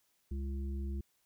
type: harmonic tone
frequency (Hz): 68.3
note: C#2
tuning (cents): -25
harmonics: 1 / 3 / 5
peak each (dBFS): -35 / -45 / -49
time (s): 0.31-1.01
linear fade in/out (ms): 5
effects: white hiss -75 dBFS RMS until 1.25 s